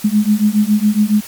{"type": "beating tone pair", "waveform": "sine", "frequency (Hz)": [207, 214.2], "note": ["G#3", "A3"], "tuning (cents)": [-5, -46], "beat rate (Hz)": 7.2, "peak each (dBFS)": -13, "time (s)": [0.04, 1.21], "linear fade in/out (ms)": 10, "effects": ["white hiss -33 dBFS RMS until 1.27 s", "MP3 96 kbps"]}